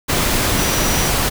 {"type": "tone in noise", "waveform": "sine", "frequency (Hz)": 5850, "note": "F#8", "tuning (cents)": -21, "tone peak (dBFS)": -26, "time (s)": [0.57, 1.11], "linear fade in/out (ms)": 20, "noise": "pink", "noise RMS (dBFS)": -17, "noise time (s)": [0.08, 1.3], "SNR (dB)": -12, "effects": []}